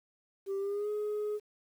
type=tone with pitch glide; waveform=sine; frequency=392 to 420.1 Hz; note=G4 to G#4; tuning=0 to +20 cents; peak=-29 dBFS; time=0.46-1.4 s; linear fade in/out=50 ms; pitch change=+120 cents; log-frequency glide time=0.58-0.89 s; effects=tanh soft clip ceiling -30 dBFS + 10-bit